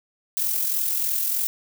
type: noise with amplitude modulation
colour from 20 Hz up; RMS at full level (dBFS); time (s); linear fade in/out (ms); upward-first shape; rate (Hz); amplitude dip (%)
violet; -22; 0.37-1.47; 0; sine; 43.3; 45
effects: none